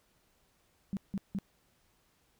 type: tone bursts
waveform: sine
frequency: 195.7 Hz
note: G3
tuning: 3 cents flat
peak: -31 dBFS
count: 3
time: 0.93-1.387 s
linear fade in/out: 0 ms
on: 39 ms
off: 170 ms
effects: pink hiss -71 dBFS RMS until 2.39 s